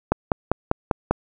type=click train; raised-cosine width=1 ms; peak=-3 dBFS; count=6; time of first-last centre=0.12-1.11 s; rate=5.05 Hz; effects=none